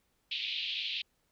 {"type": "band-pass noise", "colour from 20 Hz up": "pink", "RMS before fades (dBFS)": -36, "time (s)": [0.31, 1.02], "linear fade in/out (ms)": 5, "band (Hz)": [2600, 4000], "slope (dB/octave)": 48, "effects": ["pink hiss -75 dBFS RMS until 1.31 s"]}